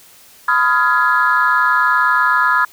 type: chord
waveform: sine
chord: F half-diminished seventh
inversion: second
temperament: just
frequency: 1005.8 / 1257.2 / 1396.9 / 1676.3 Hz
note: Cb6 / Eb6 / F6 / Ab6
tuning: +31 / +18 / 0 / +16 cents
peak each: -16 dBFS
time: 0.48-2.65 s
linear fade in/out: 5 ms
effects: tanh soft clip ceiling -3 dBFS + white hiss -45 dBFS RMS until 2.72 s